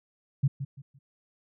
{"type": "tone with echo", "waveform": "sine", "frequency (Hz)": 137.2, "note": "C#3", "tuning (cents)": -17, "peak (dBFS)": -19, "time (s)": [0.43, 0.48], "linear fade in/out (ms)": 10, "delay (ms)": 170, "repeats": 3, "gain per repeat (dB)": -11, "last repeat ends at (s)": 0.99, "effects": []}